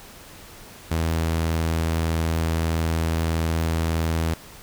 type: tone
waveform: sawtooth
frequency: 81.6 Hz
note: E2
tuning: 17 cents flat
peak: -17 dBFS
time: 0.91-4.34 s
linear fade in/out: 5 ms
effects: pink hiss -44 dBFS RMS until 4.62 s